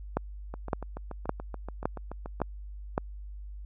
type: two click trains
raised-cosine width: 1 ms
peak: -24 / -12 dBFS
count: 14 / 6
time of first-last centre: 0.54-2.402 / 0.17-2.979 s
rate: 6.98 / 1.78 Hz
effects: added 50 Hz sine -39 dBFS peak until 3.65 s